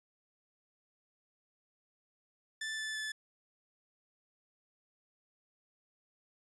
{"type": "tone with pitch steps", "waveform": "sawtooth", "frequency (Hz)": [1760, 1748.9, 1737.8], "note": ["A6", "A6", "A6"], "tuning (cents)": [0, -11, -22], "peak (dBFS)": -33, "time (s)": [2.61, 3.12], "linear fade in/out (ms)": 5, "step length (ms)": 170, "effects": ["resampled to 22050 Hz"]}